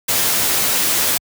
white noise with comb filter, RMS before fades -17 dBFS, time 0.08-1.18 s, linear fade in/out 10 ms, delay 13 ms, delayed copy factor -0.55, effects high-pass 60 Hz 12 dB/octave

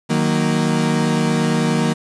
35% pulse chord, D# minor, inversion none, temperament equal, 155.56 / 185 / 233.1 Hz, D#3 / F#3 / A#3, 0 / 0 / 0 cents, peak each -18 / -20 / -17 dBFS, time 0.09-1.94 s, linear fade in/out 20 ms, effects resampled to 22050 Hz + 7-bit

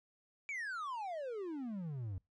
triangle exponential sweep, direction down, 2349 to 88.6 Hz, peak -37 dBFS, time 0.49-2.18 s, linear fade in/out 0 ms, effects noise-tail reverb RT60 0.2 s tail -23 dB re dry + resampled to 22050 Hz

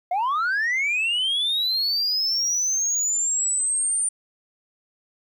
sine linear sweep, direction up, 688 to 9130 Hz, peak -18 dBFS, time 0.11-4.09 s, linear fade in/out 5 ms, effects tanh soft clip ceiling -19 dBFS + 10-bit

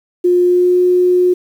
sine tone with pitch glide, 356.2 to 360.5 Hz, F4 to F#4, +34 to -45 cents, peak -8 dBFS, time 0.24-1.34 s, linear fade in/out 10 ms, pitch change +21 cents, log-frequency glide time 0.44-0.78 s, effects 7-bit

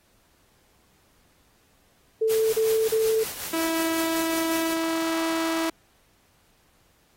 sine tone bursts, 442.8 Hz, A4, 11 cents sharp, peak -19 dBFS, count 3, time 2.21-3.238 s, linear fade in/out 10 ms, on 320 ms, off 34 ms
white noise with tremolo, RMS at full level -32 dBFS, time 2.29-4.74 s, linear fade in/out 10 ms, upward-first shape triangle, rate 5.4 Hz, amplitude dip 60%
sawtooth tone, 326.8 Hz, E4, 15 cents flat, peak -20 dBFS, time 3.53-5.7 s, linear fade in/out 5 ms
effects pink hiss -63 dBFS RMS until 7.16 s + AAC 48 kbps

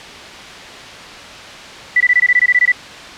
sine tone bursts, 1975.5 Hz, B6, in tune, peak -7 dBFS, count 12, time 1.96-2.72 s, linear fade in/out 5 ms, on 45 ms, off 20 ms, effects white hiss -32 dBFS RMS until 3.17 s + low-pass 4000 Hz 12 dB/octave

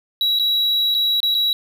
triangle tone with dropouts, 3888 Hz, B7, 28 cents flat, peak -14 dBFS, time 0.21-1.53 s, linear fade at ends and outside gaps 1 ms, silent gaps 0.389-0.396 / 0.943-0.948 / 1.203-1.23 / 1.344-1.349 s, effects none

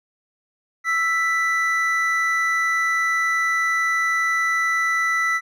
triangle tone pair together, 1324 / 1975.5 Hz, E6 / B6, +7 / 0 cents, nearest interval perfect fifth, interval 693 cents, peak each -21 / -18 dBFS, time 0.84-5.41 s, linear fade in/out 50 ms, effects none

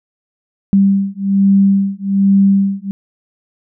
sine beating tone pair, 196 / 197.2 Hz, G3 / G3, 0 / +11 cents, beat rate 1.2 Hz, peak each -12 dBFS, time 0.73-2.91 s, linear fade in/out 0 ms, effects none

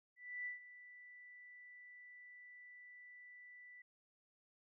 sine tone with ADSR envelope, 1975.5 Hz, B6, in tune, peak -40 dBFS, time 0.16-3.82 s, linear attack 300 ms, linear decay 130 ms, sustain -15 dB, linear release 5 ms, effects none

